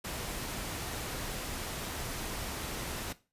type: noise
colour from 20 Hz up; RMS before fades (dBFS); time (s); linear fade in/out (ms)
pink; -38; 0.04-3.13; 10
effects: noise-tail reverb RT60 0.3 s tail -17 dB re dry + resampled to 32000 Hz